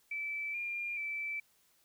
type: tone with pitch steps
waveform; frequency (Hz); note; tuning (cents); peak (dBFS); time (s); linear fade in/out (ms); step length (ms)
sine; 2317 / 2401 / 2322; D7 / D7 / D7; -24 / +38 / -20; -35; 0.11-1.4; 5; 430
effects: white hiss -70 dBFS RMS until 1.84 s